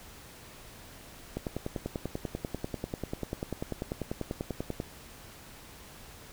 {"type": "click train", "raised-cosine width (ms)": 2, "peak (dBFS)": -19, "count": 36, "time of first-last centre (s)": [1.37, 4.801], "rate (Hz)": 10.2, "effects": ["pink hiss -50 dBFS RMS until 6.32 s"]}